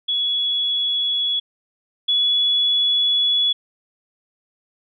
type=tone pair in turn; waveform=sine; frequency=3377 / 3397 Hz; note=G#7 / G#7; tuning=+28 / +38 cents; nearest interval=unison; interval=10 cents; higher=second; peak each=-18 / -15 dBFS; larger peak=second; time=0.08-1.4 / 2.08-3.53 s; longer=second; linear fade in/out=10 ms; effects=none